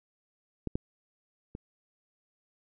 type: clicks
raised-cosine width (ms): 3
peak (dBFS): -19 / -17 / -26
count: 3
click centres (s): 0.673 / 0.755 / 1.551
effects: none